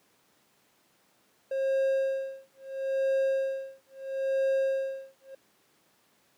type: tone with tremolo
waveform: triangle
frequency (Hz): 537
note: C5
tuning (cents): +45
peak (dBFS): -21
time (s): 1.51-5.35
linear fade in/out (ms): 5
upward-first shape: sine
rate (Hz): 0.75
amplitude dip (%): 100
effects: pink hiss -66 dBFS RMS until 6.37 s + high-pass 200 Hz 12 dB/octave